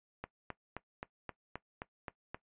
click train, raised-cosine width 0.5 ms, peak -25 dBFS, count 9, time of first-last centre 0.24-2.345 s, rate 3.8 Hz, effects noise-tail reverb RT60 0.1 s tail -18 dB re dry + resampled to 8000 Hz

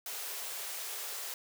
white high-pass noise, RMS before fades -40 dBFS, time 0.06-1.34 s, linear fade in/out 2 ms, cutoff 380 Hz, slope 96 dB/octave, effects none

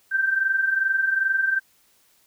sine tone pair together, 1544 / 1566.5 Hz, G6 / G6, -27 / -2 cents, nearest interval unison, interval 25 cents, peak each -26 / -20 dBFS, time 0.11-1.6 s, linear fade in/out 20 ms, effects white hiss -61 dBFS RMS until 2.26 s

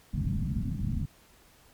white low-pass noise, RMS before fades -30 dBFS, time 0.13-1.06 s, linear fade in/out 10 ms, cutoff 230 Hz, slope 48 dB/octave, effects pink hiss -59 dBFS RMS until 1.73 s + MP3 96 kbps

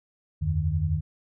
sine tone cluster, 79.6 / 91.1 / 152.2 Hz, D#2 / F#2 / D#3, +40 / -26 / -38 cents, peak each -27 dBFS, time 0.41-1.01 s, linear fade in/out 20 ms, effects none

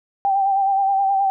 sine tone with vibrato, 784 Hz, G5, in tune, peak -15 dBFS, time 0.25-1.3 s, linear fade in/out 0 ms, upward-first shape sine, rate 9.5 Hz, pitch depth 36 cents each way, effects none

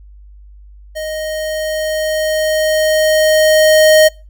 square tone with level ramp, 622.3 Hz, D#5, in tune, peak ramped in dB -21 to -5 dBFS, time 0.95-4.09 s, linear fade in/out 20 ms, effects noise-tail reverb RT60 0.3 s tail -25 dB re dry + added 50 Hz sine -36 dBFS peak until 4.29 s

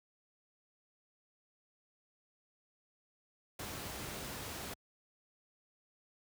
pink noise, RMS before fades -43 dBFS, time 3.59-4.74 s, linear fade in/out 5 ms, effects high-pass 60 Hz 12 dB/octave

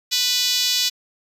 5% pulse tone with high-pass filter, 493.9 Hz, B4, in tune, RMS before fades -20 dBFS, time 0.11-0.9 s, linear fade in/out 20 ms, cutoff 3700 Hz, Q 1.6, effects resampled to 32000 Hz

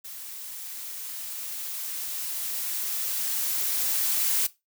blue noise with level ramp, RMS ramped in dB -40 to -24 dBFS, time 0.04-4.47 s, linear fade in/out 10 ms, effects noise-tail reverb RT60 0.2 s tail -17 dB re dry

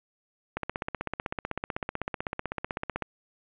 click train, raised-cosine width 0.5 ms, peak -15 dBFS, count 40, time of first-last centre 0.57-3.023 s, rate 15.9 Hz, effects resampled to 8000 Hz + 9-bit

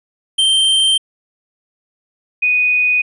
square / sine tone pair in turn, 3137 / 2484 Hz, G7 / D#7, +1 / -3 cents, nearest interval major third, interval 404 cents, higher first, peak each -11 dBFS, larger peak neither, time 0.38-0.98 / 2.42-3.02 s, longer neither, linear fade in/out 10 ms, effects resampled to 24000 Hz

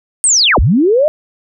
sine linear two-way sweep, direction down then up, 8870 to 37.03 to 631 Hz, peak -7 dBFS, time 0.24-1.08 s, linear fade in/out 0 ms, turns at 0.59 s, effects none

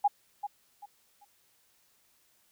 sine tone with echo, 817 Hz, G#5, 29 cents flat, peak -20 dBFS, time 0.04-0.08 s, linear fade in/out 10 ms, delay 390 ms, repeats 3, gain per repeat -11 dB, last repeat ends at 1.25 s, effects white hiss -68 dBFS RMS until 2.51 s

